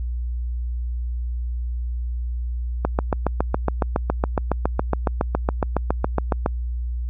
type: click train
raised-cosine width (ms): 1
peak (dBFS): -5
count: 27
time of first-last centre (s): 2.85-6.461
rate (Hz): 7.2
effects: added 60 Hz sine -23 dBFS peak until 7.09 s